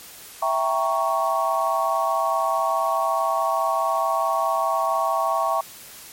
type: chord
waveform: sine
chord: E diminished seventh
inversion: none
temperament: equal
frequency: 659.3 / 784 / 932.3 / 1108.7 Hz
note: E5 / G5 / Bb5 / Db6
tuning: 0 / 0 / 0 / 0 cents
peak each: -24 / -26 / -27 / -23 dBFS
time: 0.42-5.61 s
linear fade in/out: 5 ms
effects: white hiss -42 dBFS RMS until 6.12 s + MP3 64 kbps